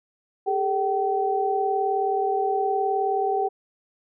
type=tone cluster; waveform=sine; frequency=401.2 / 440.3 / 767 Hz; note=G4 / A4 / G5; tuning=+40 / +1 / -38 cents; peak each=-25 / -30 / -23 dBFS; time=0.46-3.49 s; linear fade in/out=20 ms; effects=none